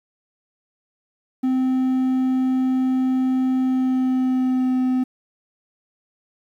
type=tone with pitch glide; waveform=triangle; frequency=258.8 to 255.8 Hz; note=C4 to C4; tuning=-19 to -39 cents; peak=-15 dBFS; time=1.43-5.04 s; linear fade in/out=10 ms; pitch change=-20 cents; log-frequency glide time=3.61-4.79 s; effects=9-bit